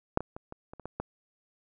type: clicks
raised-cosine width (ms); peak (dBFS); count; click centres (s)
1; -9 / -21 / -26 / -27 / -29 / -30 / -23 / -18; 8; 0.174 / 0.206 / 0.365 / 0.524 / 0.735 / 0.797 / 0.856 / 1
effects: none